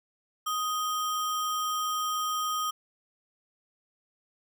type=tone with sample-and-hold; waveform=sine; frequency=1247 Hz; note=D#6; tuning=3 cents sharp; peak=-27 dBFS; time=0.46-2.71 s; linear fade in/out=10 ms; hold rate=4410 Hz; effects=none